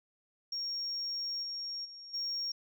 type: tone with level steps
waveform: sine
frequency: 5560 Hz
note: F8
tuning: 9 cents flat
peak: -33 / -36 / -46 / -32 dBFS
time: 0.52-2.52 s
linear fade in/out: 5 ms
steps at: 1.42 / 1.84 / 2.13 s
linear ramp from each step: 20 ms
effects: tanh soft clip ceiling -29 dBFS